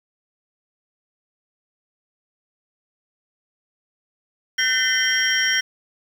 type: tone cluster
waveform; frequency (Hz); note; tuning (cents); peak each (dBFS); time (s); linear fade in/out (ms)
sine; 1530 / 1813 / 2029 / 3149 / 5600; G6 / A#6 / B6 / G7 / F8; -42 / -49 / +46 / +7 / +4; -23; 4.58-5.61; 10
effects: tanh soft clip ceiling -9 dBFS + 7-bit